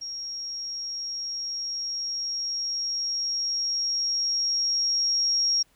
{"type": "tone with level ramp", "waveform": "sine", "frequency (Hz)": 5588, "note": "F8", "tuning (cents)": 0, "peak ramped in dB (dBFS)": [-32, -20], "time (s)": [0.01, 5.63], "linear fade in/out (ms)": 10, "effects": ["pink hiss -64 dBFS RMS until 5.75 s"]}